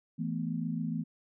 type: chord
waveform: sine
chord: E suspended fourth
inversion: none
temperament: equal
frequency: 164.81 / 220 / 246.9 Hz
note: E3 / A3 / B3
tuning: 0 / 0 / 0 cents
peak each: -34 / -36 / -36 dBFS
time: 0.18-1.04 s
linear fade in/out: 20 ms
effects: none